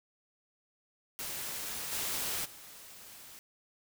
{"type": "noise with level steps", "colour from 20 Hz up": "white", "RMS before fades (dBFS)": [-39, -35, -51], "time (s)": [1.19, 3.39], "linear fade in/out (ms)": 0, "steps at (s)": [1.91, 2.44], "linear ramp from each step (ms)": 20, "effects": []}